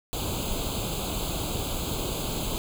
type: noise with comb filter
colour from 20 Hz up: pink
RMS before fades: -30 dBFS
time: 0.13-2.58 s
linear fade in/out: 0 ms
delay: 0.27 ms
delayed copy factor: +1
effects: none